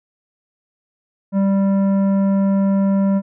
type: tone with tanh clipping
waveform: triangle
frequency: 196 Hz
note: G3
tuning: in tune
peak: -15 dBFS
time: 1.32-3.22 s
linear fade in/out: 50 ms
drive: 15 dB
effects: none